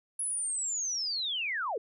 sine linear sweep, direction down, 10548 to 380 Hz, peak -30 dBFS, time 0.19-1.78 s, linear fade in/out 5 ms, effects none

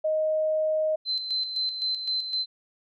sine tone, 624 Hz, D#5, 5 cents sharp, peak -22 dBFS, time 0.04-0.96 s, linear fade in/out 10 ms
sine tone with tremolo, 4074 Hz, C8, 47 cents flat, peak -24 dBFS, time 1.05-2.46 s, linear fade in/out 50 ms, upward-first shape square, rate 3.9 Hz, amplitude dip 55%
effects none

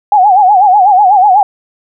sine tone with vibrato, 784 Hz, G5, in tune, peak -3 dBFS, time 0.12-1.43 s, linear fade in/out 2 ms, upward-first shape sine, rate 8.1 Hz, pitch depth 140 cents each way, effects none

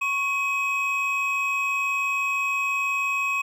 triangle tone pair together, 1100 / 2539 Hz, C#6 / D#7, -14 / +34 cents, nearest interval octave + major second, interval 1448 cents, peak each -26 / -22 dBFS, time 0.01-3.42 s, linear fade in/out 10 ms, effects none

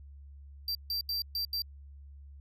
square tone bursts at uneven times, 4699 Hz, D8, in tune, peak -31 dBFS, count 5, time 0.68-0.75 / 0.9-1.01 / 1.09-1.22 / 1.35-1.45 / 1.53-1.62 s, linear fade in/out 2 ms, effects added 70 Hz sine -47 dBFS peak until 2.4 s

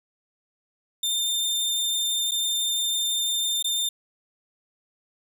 sawtooth tone with dropouts, 3606 Hz, A7, 42 cents sharp, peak -20 dBFS, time 1.03-3.89 s, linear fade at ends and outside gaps 5 ms, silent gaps 2.311-2.317 / 3.626-3.643 s, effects none

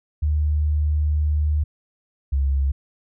sine tone pair in turn, 75.3 / 68.49 Hz, D2 / C#2, +44 / -20 cents, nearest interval major second, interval 164 cents, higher first, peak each -17 dBFS, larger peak neither, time 0.22-1.64 / 2.32-2.72 s, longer first, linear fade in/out 10 ms, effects none

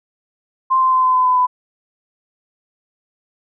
sine tone with pitch steps, 1046.5 / 1038.7 / 1030.9 / 1023.2 / 1015.5 / 1007.9 / 1000.4 Hz, C6 / C6 / C6 / C6 / B5 / B5 / B5, 0 / -13 / -26 / -39 / +48 / +35 / +22 cents, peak -11 dBFS, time 0.7-1.47 s, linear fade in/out 20 ms, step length 110 ms, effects none

